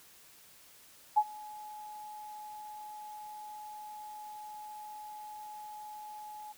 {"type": "tone with ADSR envelope", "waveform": "sine", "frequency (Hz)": 846, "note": "G#5", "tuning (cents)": 32, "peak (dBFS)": -19, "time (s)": [1.16, 6.53], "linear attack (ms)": 18, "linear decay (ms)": 54, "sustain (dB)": -24, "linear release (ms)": 16, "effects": ["white hiss -58 dBFS RMS until 6.57 s"]}